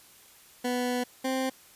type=tone pair in turn; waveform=20% pulse; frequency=247.3 / 262 Hz; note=B3 / C4; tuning=+3 / +2 cents; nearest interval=minor second; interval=99 cents; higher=second; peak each=-22 dBFS; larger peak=neither; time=0.64-1.04 / 1.24-1.5 s; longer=first; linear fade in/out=10 ms; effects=white hiss -55 dBFS RMS until 1.75 s + resampled to 32000 Hz